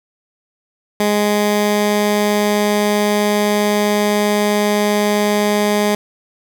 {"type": "tone", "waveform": "15% pulse", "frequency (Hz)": 207.7, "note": "G#3", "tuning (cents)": 0, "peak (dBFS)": -7, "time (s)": [1, 5.95], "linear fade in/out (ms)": 2, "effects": []}